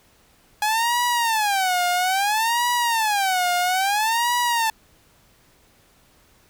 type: tone with vibrato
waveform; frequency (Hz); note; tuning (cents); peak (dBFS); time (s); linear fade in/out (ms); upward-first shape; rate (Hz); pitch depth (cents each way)
sawtooth; 830.6; G#5; 0; -15; 0.62-4.7; 2; sine; 0.6; 270
effects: pink hiss -57 dBFS RMS until 6.49 s